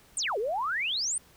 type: exponential two-way sweep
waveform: sine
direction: down then up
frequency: 9320 to 390.3 to 9320 Hz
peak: -27 dBFS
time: 0.17-1.18 s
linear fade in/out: 2 ms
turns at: 0.38 s
effects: pink hiss -58 dBFS RMS until 1.36 s